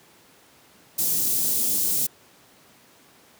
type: band-stop noise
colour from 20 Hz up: white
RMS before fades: -23 dBFS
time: 0.98-2.07 s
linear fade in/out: 10 ms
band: 300 to 6800 Hz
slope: 12 dB/octave
effects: pink hiss -54 dBFS RMS until 3.39 s + high-pass 150 Hz 12 dB/octave